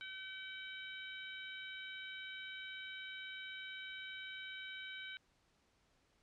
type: harmonic tone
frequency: 764 Hz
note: G5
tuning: 45 cents flat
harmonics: 2 / 3 / 4 / 5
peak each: -49 / -51 / -52 / -53 dBFS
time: 0.01-5.17 s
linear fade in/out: 0 ms
effects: pink hiss -75 dBFS RMS until 6.22 s + low-pass 7000 Hz 12 dB/octave